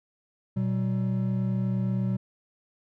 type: tone pair together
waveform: triangle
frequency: 121.2 / 189.81 Hz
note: B2 / F#3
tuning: -32 / +44 cents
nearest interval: minor sixth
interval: 776 cents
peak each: -25 dBFS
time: 0.56-2.17 s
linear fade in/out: 10 ms
effects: none